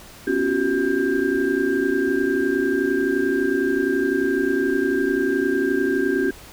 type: tone cluster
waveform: sine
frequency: 249.8 / 278.1 / 350.6 / 382 / 1590 Hz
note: B3 / C#4 / F4 / G4 / G6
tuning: +20 / +6 / +7 / -45 / +24 cents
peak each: -28 / -23 / -25 / -22 / -27 dBFS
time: 0.27-6.31 s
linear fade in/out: 5 ms
effects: pink hiss -43 dBFS RMS until 6.52 s